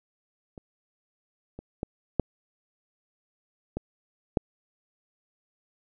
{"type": "clicks", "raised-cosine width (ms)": 2, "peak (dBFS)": [-29, -26, -16, -8, -17, -8], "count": 6, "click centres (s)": [0.578, 1.59, 1.831, 2.197, 3.77, 4.372], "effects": []}